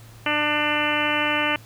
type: harmonic tone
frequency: 298 Hz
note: D4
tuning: 25 cents sharp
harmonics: 1 / 2 / 3 / 4 / 5 / 6 / 7 / 8 / 9 / 10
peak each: -29 / -29 / -29 / -29 / -29 / -29 / -29 / -29 / -29 / -29 dBFS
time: 0.26-1.56 s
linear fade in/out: 2 ms
effects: added 112 Hz sine -44 dBFS peak until 1.65 s + pink hiss -50 dBFS RMS until 1.65 s